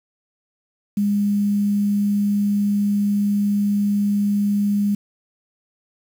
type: tone with quantisation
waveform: sine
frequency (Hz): 203.9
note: G#3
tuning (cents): -32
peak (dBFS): -16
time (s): 0.97-4.95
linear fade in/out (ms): 5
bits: 7
effects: none